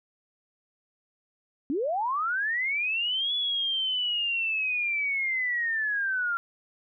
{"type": "linear two-way sweep", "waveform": "sine", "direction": "up then down", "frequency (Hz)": [252.4, 3429, 1372], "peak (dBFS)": -25, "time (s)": [1.7, 6.37], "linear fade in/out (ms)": 0, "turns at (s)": 3.34, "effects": []}